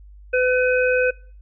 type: harmonic tone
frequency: 504 Hz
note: B4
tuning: 35 cents sharp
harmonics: 1 / 3 / 5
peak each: -17 / -22 / -24 dBFS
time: 0.33-1.11 s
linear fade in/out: 10 ms
effects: noise-tail reverb RT60 0.5 s tail -25 dB re dry + added 50 Hz sine -41 dBFS peak until 1.41 s